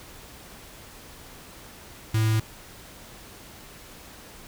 square tone with notch filter, 110 Hz, A2, in tune, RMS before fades -22 dBFS, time 2.14-2.4 s, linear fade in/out 5 ms, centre 610 Hz, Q 0.7, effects pink hiss -46 dBFS RMS until 4.47 s

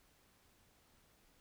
silence, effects pink hiss -70 dBFS RMS until 1.4 s

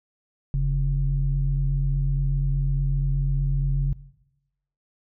sine tone pair together, 43.43 / 138.59 Hz, F1 / C#3, -9 / 0 cents, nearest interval octave + minor sixth, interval 2009 cents, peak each -22 dBFS, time 0.54-3.93 s, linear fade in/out 0 ms, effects noise-tail reverb RT60 0.9 s tail -18 dB re dry + tanh soft clip ceiling -13 dBFS

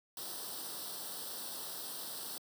white noise with comb filter, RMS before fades -43 dBFS, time 0.17-2.38 s, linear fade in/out 2 ms, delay 0.22 ms, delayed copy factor +0.8, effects high-pass 200 Hz 12 dB/octave

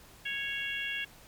harmonic tone, 553 Hz, C#5, 4 cents flat, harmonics 3 / 4 / 5 / 6, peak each -37 / -39 / -36 / -40 dBFS, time 0.25-1.05 s, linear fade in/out 10 ms, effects pink hiss -55 dBFS RMS until 1.27 s + MP3 96 kbps

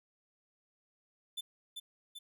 45% pulse tone with echo, 3520 Hz, A7, in tune, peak -37 dBFS, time 1.37-1.41 s, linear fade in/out 10 ms, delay 390 ms, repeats 2, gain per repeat -4 dB, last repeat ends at 2.19 s, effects none

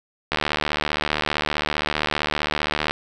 click train, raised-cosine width 0.3 ms, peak -5 dBFS, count 196, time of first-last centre 0.32-2.91 s, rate 75.3 Hz, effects none

